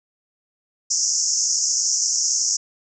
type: band-pass noise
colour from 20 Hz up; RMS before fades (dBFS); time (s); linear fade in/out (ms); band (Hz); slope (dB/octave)
pink; -21; 0.9-2.57; 10; 5300 to 7100; 96
effects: none